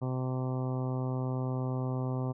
harmonic tone, 128.6 Hz, C3, 30 cents flat, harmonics 1 / 2 / 3 / 4 / 5 / 6 / 7 / 8 / 9, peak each -31 / -37 / -41 / -43 / -45 / -47 / -48 / -49 / -50 dBFS, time 0.01-2.33 s, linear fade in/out 20 ms, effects none

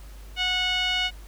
5% pulse tone with low-pass filter, 733 Hz, F#5, 16 cents flat, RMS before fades -25 dBFS, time 0.36-1.11 s, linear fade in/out 50 ms, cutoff 2900 Hz, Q 3, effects added 50 Hz sine -40 dBFS peak until 1.27 s + pink hiss -52 dBFS RMS until 1.27 s

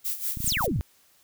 violet noise with tremolo, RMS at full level -28 dBFS, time 0.04-0.67 s, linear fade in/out 20 ms, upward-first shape sine, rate 5.2 Hz, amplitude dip 75%
clicks, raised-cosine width 5 ms, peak -22 dBFS, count 12, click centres 0.372 / 0.404 / 0.444 / 0.477 / 0.522 / 0.571 / 0.608 / 0.643 / 0.679 / 0.715 / 0.76 / 0.793 s
sine exponential sweep, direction down, 9620 to 68.1 Hz, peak -24 dBFS, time 0.46-0.81 s, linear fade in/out 0 ms
effects white hiss -61 dBFS RMS until 1.23 s

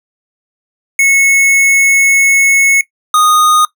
square tone pair in turn, 2195 / 1237.6 Hz, C#7 / D#6, -18 / -10 cents, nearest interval minor seventh, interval 992 cents, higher first, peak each -7 dBFS, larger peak neither, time 0.99-2.81 / 3.14-3.65 s, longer first, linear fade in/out 2 ms, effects noise-tail reverb RT60 0.1 s tail -18 dB re dry

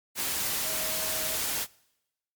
sine tone in noise, 633 Hz, D#5, 30 cents sharp, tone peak -40 dBFS, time 0.62-1.39 s, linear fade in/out 50 ms, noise white, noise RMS -30 dBFS, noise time 0.15-1.67 s, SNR -13 dB, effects noise-tail reverb RT60 0.9 s tail -24 dB re dry + MP3 96 kbps

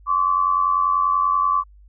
sine tone pair together, 1053.7 / 1144 Hz, C6 / D6, +12 / -46 cents, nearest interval minor second, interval 142 cents, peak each -22 / -17 dBFS, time 0.06-1.64 s, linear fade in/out 50 ms, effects added 50 Hz sine -45 dBFS peak until 1.88 s

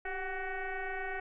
sine tone with frequency modulation, 740 Hz, F#5, in tune, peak -34 dBFS, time 0.05-1.2 s, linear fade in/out 5 ms, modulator 377 Hz, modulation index 3.7, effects none

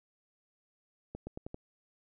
accelerating click train, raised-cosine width 2 ms, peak -27 dBFS, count 5, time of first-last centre 1.15-1.544 s, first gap 120 ms, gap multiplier 0.87, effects none

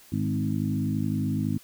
harmonic tone with a mistuned harmonic, 51.91 Hz, G#1, in tune, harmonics 2 / 3 / 4 / 5 / 6, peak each -30 / -30 / -30 / -30 / -35 dBFS, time 0.12-1.58 s, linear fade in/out 5 ms, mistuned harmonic 4, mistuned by +18 cents, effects white hiss -53 dBFS RMS until 1.63 s

